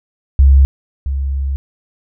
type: tone pair in turn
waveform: sine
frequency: 68 / 68.27 Hz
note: C#2 / C#2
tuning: -33 / -26 cents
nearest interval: unison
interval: 7 cents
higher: second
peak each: -4 / -15 dBFS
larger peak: first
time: 0.39-0.65 / 1.06-1.56 s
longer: second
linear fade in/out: 0 ms
effects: none